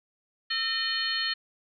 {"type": "harmonic tone with a mistuned harmonic", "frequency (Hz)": 610, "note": "D#5", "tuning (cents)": -34, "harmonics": [2, 3, 4, 5, 6, 7], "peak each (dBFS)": [-40, -31, -41, -32, -40, -30], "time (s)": [0.5, 1.34], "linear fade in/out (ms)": 10, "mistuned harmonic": 2, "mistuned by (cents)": 140, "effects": []}